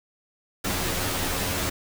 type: noise with comb filter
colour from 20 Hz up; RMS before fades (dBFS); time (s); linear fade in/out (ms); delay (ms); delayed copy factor
pink; -27; 0.64-1.7; 10; 11; +0.85
effects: none